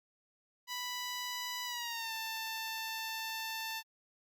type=tone with pitch glide; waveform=10% pulse; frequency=987.8 to 890.3 Hz; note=B5 to A5; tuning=0 to +20 cents; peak=-29 dBFS; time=0.67-3.83 s; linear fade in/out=50 ms; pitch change=-180 cents; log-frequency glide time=1.65-2.13 s; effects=Opus 48 kbps